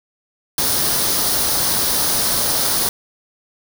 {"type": "noise with comb filter", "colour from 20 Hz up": "white", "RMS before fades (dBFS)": -18, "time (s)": [0.58, 2.89], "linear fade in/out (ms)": 2, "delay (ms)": 0.2, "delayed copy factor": 0.55, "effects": []}